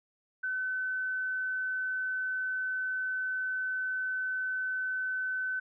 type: tone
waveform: sine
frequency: 1517 Hz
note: F#6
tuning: 43 cents sharp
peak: -30 dBFS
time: 0.43-5.6 s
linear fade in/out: 10 ms
effects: none